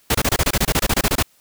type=noise bursts; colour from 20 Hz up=pink; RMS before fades=-17 dBFS; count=16; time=0.1-1.227 s; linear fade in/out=5 ms; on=47 ms; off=25 ms; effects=white hiss -57 dBFS RMS until 1.4 s